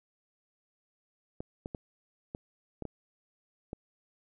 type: clicks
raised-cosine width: 2 ms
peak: -24 dBFS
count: 7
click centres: 1.405 / 1.659 / 1.748 / 2.349 / 2.823 / 2.853 / 3.731 s
effects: none